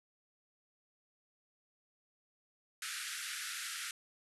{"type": "band-pass noise", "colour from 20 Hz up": "pink", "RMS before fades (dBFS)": -42, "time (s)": [2.82, 3.91], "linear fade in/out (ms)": 2, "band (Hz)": [1300, 12000], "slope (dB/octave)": 96, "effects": []}